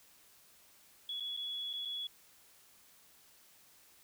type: tone with dropouts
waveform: sine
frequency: 3378 Hz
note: G#7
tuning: 29 cents sharp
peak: -37 dBFS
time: 1.09-2.07 s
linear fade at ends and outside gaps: 2 ms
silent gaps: 1.199-1.205 / 1.366-1.373 / 1.731-1.736 / 1.851-1.855 s
effects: white hiss -63 dBFS RMS until 4.03 s